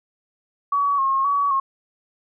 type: tone with vibrato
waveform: sine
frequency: 1106 Hz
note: C#6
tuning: 4 cents flat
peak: -17 dBFS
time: 0.72-1.6 s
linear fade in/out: 5 ms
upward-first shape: square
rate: 1.9 Hz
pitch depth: 41 cents each way
effects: none